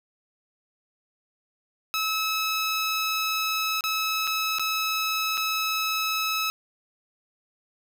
15% pulse tone with dropouts, 1295 Hz, E6, 31 cents flat, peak -18 dBFS, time 1.94-6.5 s, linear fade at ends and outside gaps 0 ms, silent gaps 3.808-3.839 / 4.271-4.275 / 4.585-4.595 / 5.372-5.377 s, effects none

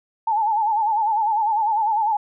sine tone with vibrato, 865 Hz, A5, 30 cents flat, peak -17 dBFS, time 0.27-2.17 s, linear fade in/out 5 ms, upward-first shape sine, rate 10 Hz, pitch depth 98 cents each way, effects none

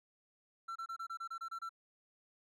triangle tone bursts, 1348 Hz, E6, 38 cents sharp, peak -38 dBFS, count 10, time 0.68-1.693 s, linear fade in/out 10 ms, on 77 ms, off 27 ms, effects none

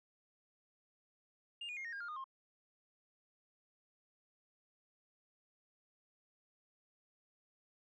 sine tone with pitch steps, 2814 / 2450 / 2133 / 1856.5 / 1616.2 / 1407 / 1224.9 / 1066.3 Hz, F7 / D#7 / C7 / A#6 / G#6 / F6 / D#6 / C6, +12 / -27 / +33 / -8 / -48 / +12 / -27 / +32 cents, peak -40 dBFS, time 1.61-2.242 s, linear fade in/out 5 ms, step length 79 ms, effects tanh soft clip ceiling -40 dBFS

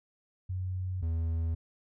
sine / triangle tone pair in turn, 92.5 / 82.05 Hz, F#2 / E2, 0 / -8 cents, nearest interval major second, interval 208 cents, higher first, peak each -31 / -26 dBFS, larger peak second, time 0.49-1.02 / 1.02-1.55 s, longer neither, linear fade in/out 10 ms, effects none

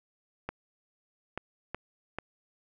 clicks, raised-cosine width 0.5 ms, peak -19 dBFS, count 4, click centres 0.49 / 1.376 / 1.746 / 2.186 s, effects none

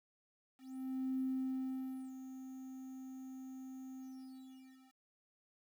triangle tone with ADSR envelope, 261.6 Hz, C4, in tune, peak -30 dBFS, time 0.58-4.99 s, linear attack 620 ms, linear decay 910 ms, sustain -14 dB, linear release 1000 ms, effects tanh soft clip ceiling -32 dBFS + 11-bit

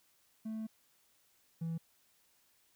triangle tone pair in turn, 220 / 164.81 Hz, A3 / E3, 0 / 0 cents, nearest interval perfect fourth, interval 500 cents, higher first, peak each -35 / -32 dBFS, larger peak second, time 0.45-0.67 / 1.61-1.78 s, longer first, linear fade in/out 10 ms, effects tanh soft clip ceiling -30 dBFS + white hiss -71 dBFS RMS until 2.75 s

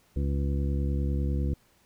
harmonic tone, 70 Hz, C#2, 18 cents sharp, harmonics 1 / 2 / 3 / 4 / 5 / 7, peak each -26 / -32 / -36 / -38 / -40 / -43 dBFS, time 0.16-1.54 s, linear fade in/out 5 ms, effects pink hiss -64 dBFS RMS until 1.85 s

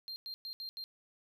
triangle tone bursts at uneven times, 4186 Hz, C8, in tune, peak -39 dBFS, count 5, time 0.08-0.16 / 0.26-0.34 / 0.45-0.53 / 0.6-0.69 / 0.77-0.84 s, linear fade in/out 0 ms, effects none

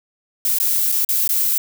violet noise with dropouts, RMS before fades -18 dBFS, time 0.45-1.58 s, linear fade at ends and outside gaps 2 ms, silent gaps 0.586-0.6 / 0.919-0.923 / 1.048-1.089 / 1.277-1.291 s, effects none

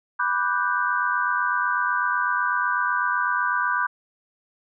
sine chord, G major seventh, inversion first, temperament equal, 987.8 / 1174.7 / 1480 / 1568 Hz, B5 / D6 / F#6 / G6, 0 / 0 / 0 / 0 cents, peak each -26 dBFS, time 0.19-3.87 s, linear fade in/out 10 ms, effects none

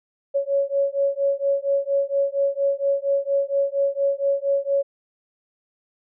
sine beating tone pair, 554.4 / 558.7 Hz, C#5 / C#5, 0 / +13 cents, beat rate 4.3 Hz, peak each -22 dBFS, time 0.34-4.83 s, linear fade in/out 20 ms, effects none

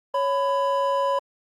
triangle tone pair together, 554.5 / 1000 Hz, C#5 / B5, 0 / +21 cents, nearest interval minor seventh, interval 1021 cents, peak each -21 dBFS, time 0.14-1.19 s, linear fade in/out 5 ms, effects Opus 32 kbps

